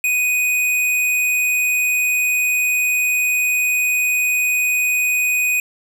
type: tone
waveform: square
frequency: 2490 Hz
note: D#7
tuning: 1 cent sharp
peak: -16 dBFS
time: 0.04-5.6 s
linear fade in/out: 2 ms
effects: none